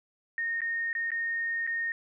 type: tone with dropouts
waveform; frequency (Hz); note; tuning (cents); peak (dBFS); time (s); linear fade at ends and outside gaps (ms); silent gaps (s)
sine; 1845; A#6; -18; -28; 0.38-1.92; 1; 0.606-0.617 / 0.93-0.951 / 1.105-1.117 / 1.667-1.674
effects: none